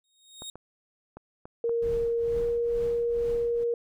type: tone with exponential growth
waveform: 25% pulse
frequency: 3733 Hz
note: A#7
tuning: 2 cents sharp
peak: -31 dBFS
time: 0.04-0.5 s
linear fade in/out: 2 ms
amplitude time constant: 100 ms
type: clicks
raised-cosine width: 1 ms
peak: -28 dBFS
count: 5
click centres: 0.421 / 0.556 / 1.17 / 1.455 / 1.694 s
type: tone with pitch glide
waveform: sine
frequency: 466.2 to 471.1 Hz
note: A#4 to A#4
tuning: 0 to +18 cents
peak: -24 dBFS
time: 1.64-3.74 s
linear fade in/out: 2 ms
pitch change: +18 cents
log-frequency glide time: 2.22-2.46 s
type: noise with tremolo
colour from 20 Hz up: brown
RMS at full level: -37 dBFS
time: 1.82-3.64 s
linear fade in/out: 5 ms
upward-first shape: triangle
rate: 2.2 Hz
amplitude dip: 95%
effects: none